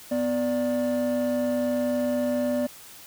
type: tone pair together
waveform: triangle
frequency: 248.6 / 587.3 Hz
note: B3 / D5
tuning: +12 / 0 cents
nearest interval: octave + minor third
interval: 1488 cents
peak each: -22 dBFS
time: 0.11-2.67 s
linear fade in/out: 10 ms
effects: tanh soft clip ceiling -18 dBFS + white hiss -46 dBFS RMS until 3.06 s